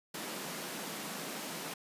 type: high-pass noise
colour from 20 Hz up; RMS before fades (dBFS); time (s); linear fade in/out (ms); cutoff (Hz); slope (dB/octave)
pink; -41; 0.14-1.74; 5; 160; 48
effects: resampled to 32000 Hz